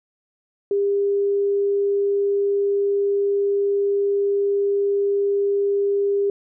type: tone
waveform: sine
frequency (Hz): 401.3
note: G4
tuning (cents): +41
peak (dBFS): -17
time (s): 0.71-6.3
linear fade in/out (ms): 2
effects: none